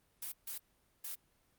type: noise bursts at uneven times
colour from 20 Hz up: blue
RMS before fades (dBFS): -42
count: 3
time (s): 0.22-0.32 / 0.47-0.58 / 1.04-1.15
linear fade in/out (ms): 5
effects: pink hiss -73 dBFS RMS until 1.58 s + Opus 32 kbps